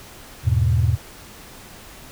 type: chord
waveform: sine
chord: E major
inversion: none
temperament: equal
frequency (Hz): 82.41 / 103.83 / 123.47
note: E2 / G#2 / B2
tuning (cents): 0 / 0 / 0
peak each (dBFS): -19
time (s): 0.43-0.98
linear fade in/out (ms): 50
effects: tanh soft clip ceiling -6 dBFS + pink hiss -42 dBFS RMS until 2.11 s